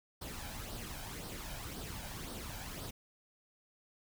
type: noise with flanger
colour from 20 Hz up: pink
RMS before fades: -44 dBFS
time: 0.21-2.91 s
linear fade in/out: 10 ms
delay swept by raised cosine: 0.21 to 1.31 ms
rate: 1.9 Hz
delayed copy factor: +0.55
effects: none